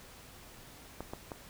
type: clicks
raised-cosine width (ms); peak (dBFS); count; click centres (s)
1; -25; 3; 1.006 / 1.135 / 1.318
effects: pink hiss -53 dBFS RMS until 1.49 s